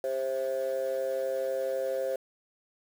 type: tone with amplitude modulation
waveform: sine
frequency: 530 Hz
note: C5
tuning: 22 cents sharp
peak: -22 dBFS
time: 0.04-2.16 s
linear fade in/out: 2 ms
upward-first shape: sine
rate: 132 Hz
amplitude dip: 95%
effects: tanh soft clip ceiling -23 dBFS + 8-bit